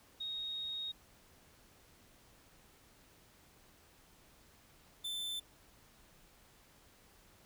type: tone pair in turn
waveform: sine / 45% pulse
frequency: 3746 / 3536 Hz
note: A#7 / A7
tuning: +8 / +8 cents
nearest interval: minor second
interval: 100 cents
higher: first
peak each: -38 / -38 dBFS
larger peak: neither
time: 0.2-0.92 / 5.04-5.4 s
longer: first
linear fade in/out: 10 ms
effects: pink hiss -64 dBFS RMS until 7.45 s